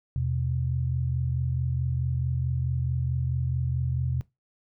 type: tone pair together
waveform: sine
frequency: 82.49 / 127.1 Hz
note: E2 / C3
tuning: +2 / -50 cents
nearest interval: perfect fifth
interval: 748 cents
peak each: -29 / -26 dBFS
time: 0.16-4.21 s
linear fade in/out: 0 ms
effects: noise-tail reverb RT60 0.2 s tail -20 dB re dry